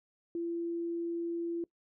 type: tone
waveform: sine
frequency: 339 Hz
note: E4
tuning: 49 cents sharp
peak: -32 dBFS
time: 0.35-1.64 s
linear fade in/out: 2 ms
effects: noise-tail reverb RT60 0.1 s tail -22 dB re dry